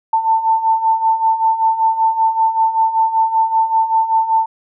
sine beating tone pair, 889 / 894.2 Hz, A5 / A5, +18 / +28 cents, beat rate 5.2 Hz, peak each -18 / -13 dBFS, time 0.13-4.46 s, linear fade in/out 5 ms, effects none

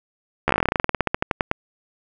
slowing click train, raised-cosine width 0.5 ms, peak -3 dBFS, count 24, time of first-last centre 0.48-1.514 s, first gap 13 ms, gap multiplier 1.1, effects none

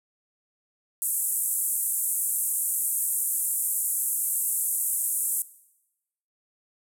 pink band-pass noise, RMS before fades -27 dBFS, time 1.02-5.42 s, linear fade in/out 0 ms, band 8200 to 14000 Hz, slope 48 dB/octave, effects noise-tail reverb RT60 0.9 s tail -18 dB re dry

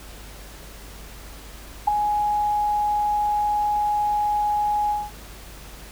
sine tone with ADSR envelope, 834 Hz, G#5, 7 cents sharp, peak -11 dBFS, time 1.87-5.11 s, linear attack 11 ms, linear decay 6 ms, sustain -8 dB, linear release 210 ms, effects added 50 Hz sine -41 dBFS peak until 5.91 s + pink hiss -43 dBFS RMS until 5.91 s

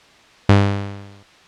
sawtooth tone with exponential decay, 100 Hz, G2, 35 cents sharp, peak -3 dBFS, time 0.49-1.23 s, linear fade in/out 5 ms, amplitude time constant 160 ms, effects white hiss -48 dBFS RMS until 1.47 s + low-pass 4000 Hz 12 dB/octave

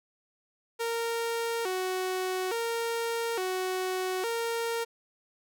sawtooth tone with vibrato, 414.6 Hz, G#4, 3 cents flat, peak -25 dBFS, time 0.79-4.85 s, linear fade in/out 20 ms, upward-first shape square, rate 0.58 Hz, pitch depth 190 cents each way, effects none

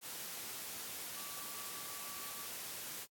sine tone in noise, 1152 Hz, D6, 34 cents flat, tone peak -54 dBFS, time 1.13-2.5 s, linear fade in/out 50 ms, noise white, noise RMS -45 dBFS, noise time 0.01-3.07 s, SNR -12 dB, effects high-pass 100 Hz 12 dB/octave + AAC 64 kbps

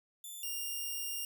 5% pulse tone pair in turn, 3520 / 2807 Hz, A7 / F7, 0 / +8 cents, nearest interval major third, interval 392 cents, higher first, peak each -36 / -27 dBFS, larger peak second, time 0.24-0.43 / 0.43-1.25 s, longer second, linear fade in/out 2 ms, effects none

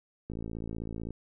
click train, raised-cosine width 3 ms, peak -25 dBFS, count 46, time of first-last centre 0.3-1.106 s, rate 55.8 Hz, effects none

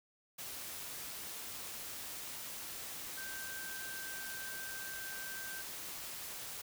sine tone in noise, 1560 Hz, G6, 9 cents flat, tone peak -45 dBFS, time 3.17-5.62 s, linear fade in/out 10 ms, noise white, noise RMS -45 dBFS, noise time 0.38-6.62 s, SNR -3 dB, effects none

